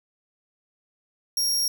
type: tone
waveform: sawtooth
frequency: 5588 Hz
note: F8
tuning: in tune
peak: -19 dBFS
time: 1.37-1.68 s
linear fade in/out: 2 ms
effects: none